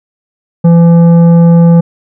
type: tone with tanh clipping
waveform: triangle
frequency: 169 Hz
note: E3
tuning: 43 cents sharp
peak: -3 dBFS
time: 0.64-1.81 s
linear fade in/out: 10 ms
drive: 14 dB
effects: none